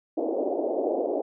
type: band-pass noise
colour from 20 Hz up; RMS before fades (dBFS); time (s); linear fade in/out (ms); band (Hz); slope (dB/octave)
pink; -27; 0.17-1.22; 10; 300 to 690; 48
effects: none